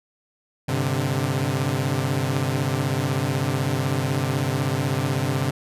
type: chord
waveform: sawtooth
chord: G suspended fourth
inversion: none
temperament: equal with one note detuned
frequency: 99.37 / 130.81 / 146.83 Hz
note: G2 / C3 / D3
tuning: +24 / 0 / 0 cents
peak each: -25 / -20 / -22 dBFS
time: 0.68-5.51 s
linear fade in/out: 10 ms
effects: resampled to 32000 Hz